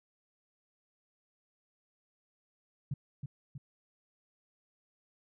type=tone with echo; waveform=sine; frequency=138.59 Hz; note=C#3; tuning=in tune; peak=-31 dBFS; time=2.91-2.94 s; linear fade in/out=5 ms; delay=320 ms; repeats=2; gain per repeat=-5 dB; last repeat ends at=3.58 s; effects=none